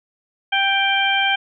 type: harmonic tone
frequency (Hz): 786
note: G5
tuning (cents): +4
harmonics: 1 / 2 / 3 / 4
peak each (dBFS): -21 / -21 / -21 / -21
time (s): 0.52-1.36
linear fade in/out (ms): 10
effects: none